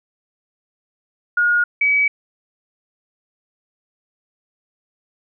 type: tone pair in turn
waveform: sine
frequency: 1435 / 2278 Hz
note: F6 / C#7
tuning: +47 / +47 cents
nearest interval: minor sixth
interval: 800 cents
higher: second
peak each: -13 dBFS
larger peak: neither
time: 1.37-1.64 / 1.81-2.08 s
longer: neither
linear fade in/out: 5 ms
effects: none